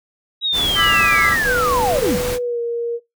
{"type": "linear sweep", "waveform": "sine", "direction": "down", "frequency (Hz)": [3871, 110], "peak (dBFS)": -16, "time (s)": [0.41, 2.19], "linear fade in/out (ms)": 50}
{"type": "noise", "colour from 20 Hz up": "pink", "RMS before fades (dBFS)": -25, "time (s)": [0.52, 2.39], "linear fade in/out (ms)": 50}
{"type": "chord", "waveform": "triangle", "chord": "E dominant seventh", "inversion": "third", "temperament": "just", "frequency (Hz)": [1186.7, 1318.5, 1648.1, 1977.8], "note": ["D6", "E6", "G#6", "B6"], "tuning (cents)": [18, 0, -14, 2], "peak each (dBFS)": -18, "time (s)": [0.75, 1.37], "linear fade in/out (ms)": 50}
{"type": "tone with pitch glide", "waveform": "sine", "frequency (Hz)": [493.9, 470], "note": ["B4", "A#4"], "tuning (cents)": [0, 14], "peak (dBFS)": -19, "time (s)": [1.44, 3], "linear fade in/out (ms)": 50, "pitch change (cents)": -86, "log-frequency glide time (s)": [2.36, 2.6]}
{"effects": ["noise-tail reverb RT60 0.2 s tail -22 dB re dry"]}